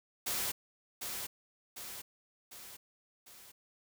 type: noise with echo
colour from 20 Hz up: white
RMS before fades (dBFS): -35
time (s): 0.26-0.52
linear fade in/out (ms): 10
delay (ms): 750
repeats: 4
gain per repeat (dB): -5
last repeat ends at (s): 3.52
effects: none